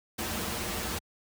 pink noise with comb filter, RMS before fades -33 dBFS, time 0.18-0.99 s, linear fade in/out 10 ms, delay 7.3 ms, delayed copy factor -0.6, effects high-pass 60 Hz 12 dB/octave

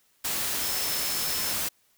sine tone in noise, 5274 Hz, E8, in tune, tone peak -34 dBFS, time 0.62-1.54 s, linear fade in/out 10 ms, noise white, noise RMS -29 dBFS, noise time 0.24-1.69 s, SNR -8 dB, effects white hiss -66 dBFS RMS until 1.97 s

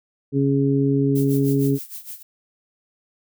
harmonic tone, 138.3 Hz, C#3, 4 cents flat, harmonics 1 / 2 / 3, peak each -20 / -19 / -23 dBFS, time 0.32-1.79 s, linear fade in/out 50 ms
violet noise with tremolo, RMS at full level -33 dBFS, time 1.15-2.23 s, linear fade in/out 10 ms, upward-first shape sine, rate 6.5 Hz, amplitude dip 80%
effects none

